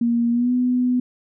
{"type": "tone with pitch glide", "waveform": "sine", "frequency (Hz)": [235.4, 249.1], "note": ["A#3", "B3"], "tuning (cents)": [17, 15], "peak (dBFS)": -16, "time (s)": [0.01, 1], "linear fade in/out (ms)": 5, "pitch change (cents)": 98, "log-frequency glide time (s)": [0.31, 0.52], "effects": []}